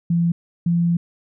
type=tone pair in turn; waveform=sine; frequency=170 / 170.98 Hz; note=F3 / F3; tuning=-46 / -36 cents; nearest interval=unison; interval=10 cents; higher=second; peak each=-15 dBFS; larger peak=neither; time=0.1-0.32 / 0.66-0.97 s; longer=second; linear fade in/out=5 ms; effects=none